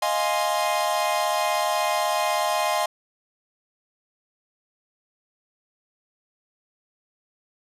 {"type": "chord", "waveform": "45% pulse", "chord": "F minor seventh", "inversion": "third", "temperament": "equal", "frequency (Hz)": [622.3, 698.5, 830.6, 1046.5], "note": ["Eb5", "F5", "Ab5", "C6"], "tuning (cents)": [0, 0, 0, 0], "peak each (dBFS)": -27, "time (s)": [0.02, 2.86], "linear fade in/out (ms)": 5, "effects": ["resampled to 32000 Hz"]}